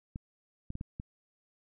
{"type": "clicks", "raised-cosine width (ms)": 5, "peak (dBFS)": -26, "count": 5, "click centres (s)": [0.159, 0.704, 0.754, 0.811, 0.999], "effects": []}